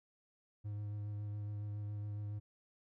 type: tone with vibrato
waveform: triangle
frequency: 103.83 Hz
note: G#2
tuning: in tune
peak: -37 dBFS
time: 0.64-2.4 s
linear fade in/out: 20 ms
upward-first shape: sine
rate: 7.2 Hz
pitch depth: 16 cents each way
effects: none